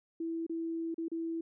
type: tone with dropouts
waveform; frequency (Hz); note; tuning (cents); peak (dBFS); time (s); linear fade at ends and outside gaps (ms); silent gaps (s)
sine; 329.6; E4; 0; -33; 0.2-1.41; 5; 0.466-0.495 / 0.944-0.98 / 1.083-1.116
effects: none